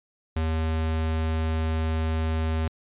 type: tone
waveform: square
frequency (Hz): 79.9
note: D#2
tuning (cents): +47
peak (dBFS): -24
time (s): 0.36-2.68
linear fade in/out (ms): 5
effects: resampled to 8000 Hz